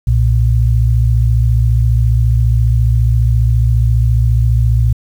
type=tone pair together; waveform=sine; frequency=61.91 / 116.54 Hz; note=B1 / A#2; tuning=+5 / 0 cents; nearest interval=major seventh; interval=1095 cents; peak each=-11 dBFS; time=0.07-4.93 s; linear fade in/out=5 ms; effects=7-bit